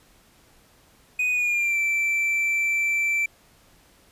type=tone with pitch glide; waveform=triangle; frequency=2489 to 2336 Hz; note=D#7 to D7; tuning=0 to -10 cents; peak=-19 dBFS; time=1.19-3.26 s; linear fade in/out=5 ms; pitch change=-110 cents; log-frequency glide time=1.31-1.78 s; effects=pink hiss -57 dBFS RMS until 4.11 s + resampled to 32000 Hz